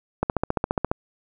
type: click train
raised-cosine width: 1 ms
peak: -7 dBFS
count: 11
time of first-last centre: 0.23-0.915 s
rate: 14.6 Hz
effects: none